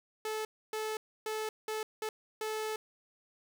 sawtooth tone bursts at uneven times, 434 Hz, A4, 24 cents flat, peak -30 dBFS, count 6, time 0.25-0.45 / 0.73-0.97 / 1.26-1.49 / 1.68-1.83 / 2.02-2.09 / 2.41-2.76 s, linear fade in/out 2 ms, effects none

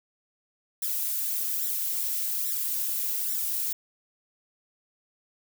violet noise with flanger, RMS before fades -29 dBFS, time 0.82-3.73 s, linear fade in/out 5 ms, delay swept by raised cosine 0.53 to 4.33 ms, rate 1.2 Hz, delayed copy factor +0.9, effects none

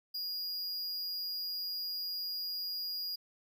square tone, 4861 Hz, D#8, 41 cents flat, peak -36 dBFS, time 0.14-3.16 s, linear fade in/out 10 ms, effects none

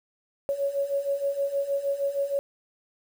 sine beating tone pair, 554.4 / 560.8 Hz, C#5 / C#5, 0 / +20 cents, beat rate 6.4 Hz, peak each -30 / -26 dBFS, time 0.49-2.39 s, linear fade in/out 0 ms, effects 8-bit

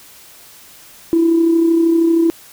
sine tone with amplitude modulation, 331.9 Hz, E4, 12 cents sharp, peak -7 dBFS, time 1.13-2.3 s, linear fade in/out 0 ms, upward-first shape sine, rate 32.9 Hz, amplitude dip 45%, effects tanh soft clip ceiling -4 dBFS + white hiss -42 dBFS RMS until 2.52 s

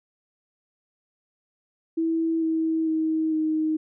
sine tone with pitch steps, 326.7 / 322 / 317.4 / 312.8 Hz, E4 / E4 / D#4 / D#4, -15 / -41 / +35 / +9 cents, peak -21 dBFS, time 1.97-3.77 s, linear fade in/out 10 ms, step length 450 ms, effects none

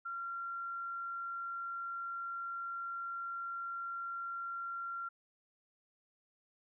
sine tone, 1375 Hz, F6, 27 cents flat, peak -38 dBFS, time 0.05-5.09 s, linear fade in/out 10 ms, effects none

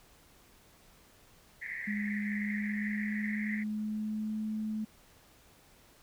white band-pass noise, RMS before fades -40 dBFS, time 1.61-3.64 s, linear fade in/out 20 ms, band 1800 to 2100 Hz, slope 96 dB/octave
sine tone with pitch glide, 207.1 to 216.1 Hz, G#3 to A3, -5 to -31 cents, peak -32 dBFS, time 1.87-4.85 s, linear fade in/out 10 ms, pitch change +74 cents, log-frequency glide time 2.42-4.41 s
effects pink hiss -61 dBFS RMS until 6.02 s

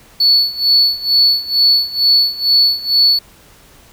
triangle tone with tremolo, 4435 Hz, C#8, in tune, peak -4 dBFS, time 0.2-3.19 s, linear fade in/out 5 ms, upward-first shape sine, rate 2.2 Hz, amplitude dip 90%, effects tanh soft clip ceiling -4 dBFS + pink hiss -45 dBFS RMS until 3.92 s

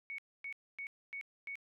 sine tone bursts, 2225 Hz, C#7, 6 cents sharp, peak -40 dBFS, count 5, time 0.1-1.555 s, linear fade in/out 0 ms, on 83 ms, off 260 ms, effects none

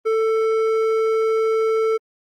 triangle tone with hard clipping, 443.6 Hz, A4, 14 cents sharp, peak -18 dBFS, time 0.05-1.98 s, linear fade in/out 20 ms, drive 12 dB, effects Opus 32 kbps

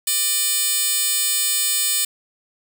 10% pulse tone with high-pass filter, 600 Hz, D5, 37 cents sharp, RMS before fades -20 dBFS, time 0.07-2.05 s, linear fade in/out 5 ms, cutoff 6600 Hz, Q 1, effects none

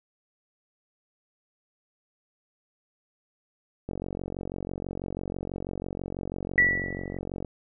click train, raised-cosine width 2 ms, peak -20 dBFS, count 165, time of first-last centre 3.89-7.447 s, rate 46.1 Hz
sine tone with exponential decay, 1950 Hz, B6, 23 cents flat, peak -14 dBFS, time 6.58-7.18 s, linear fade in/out 1 ms, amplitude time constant 130 ms
effects none

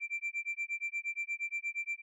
sine tone with tremolo, 2352 Hz, D7, 2 cents sharp, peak -29 dBFS, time 0-2.02 s, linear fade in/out 50 ms, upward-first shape sine, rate 8.5 Hz, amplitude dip 100%, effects tanh soft clip ceiling -30 dBFS

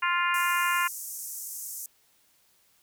harmonic tone, 349.6 Hz, F4, 2 cents sharp, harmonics 3 / 4 / 5 / 6 / 7 / 8, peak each -27 / -29 / -31 / -33 / -34 / -35 dBFS, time 0.02-0.88 s, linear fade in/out 10 ms
white band-pass noise, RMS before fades -38 dBFS, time 0.34-1.86 s, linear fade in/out 2 ms, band 5900 to 15000 Hz, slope 48 dB/octave
effects white hiss -65 dBFS RMS until 2.82 s

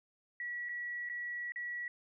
sine tone with dropouts, 1933 Hz, B6, 38 cents flat, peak -37 dBFS, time 0.4-1.88 s, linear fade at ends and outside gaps 2 ms, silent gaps 0.688-0.692 / 1.09-1.097 / 1.521-1.559 s, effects none

